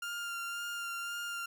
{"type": "tone with vibrato", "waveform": "30% pulse", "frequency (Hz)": 1396.9, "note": "F6", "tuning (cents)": 0, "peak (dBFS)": -34, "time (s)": [0.02, 1.46], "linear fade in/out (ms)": 5, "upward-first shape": "sine", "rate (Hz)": 1.9, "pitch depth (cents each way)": 15, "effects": []}